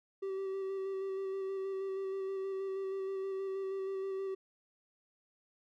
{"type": "tone with vibrato", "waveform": "triangle", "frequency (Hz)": 386.1, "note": "G4", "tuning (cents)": -26, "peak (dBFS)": -33, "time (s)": [0.22, 4.35], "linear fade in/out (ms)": 10, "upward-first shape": "square", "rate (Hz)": 6.3, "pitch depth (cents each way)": 14, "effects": []}